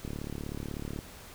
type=click train; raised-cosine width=3 ms; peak=-24 dBFS; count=35; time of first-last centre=0.05-0.989 s; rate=36.2 Hz; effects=pink hiss -49 dBFS RMS until 1.34 s